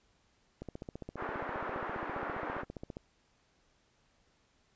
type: click train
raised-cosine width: 2 ms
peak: -28 dBFS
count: 36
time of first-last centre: 0.62-2.969 s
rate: 14.9 Hz
type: band-pass noise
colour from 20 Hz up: white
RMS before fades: -39 dBFS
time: 1.16-2.65 s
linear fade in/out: 50 ms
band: 270 to 1500 Hz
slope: 24 dB/octave
effects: pink hiss -71 dBFS RMS until 4.75 s + resampled to 16000 Hz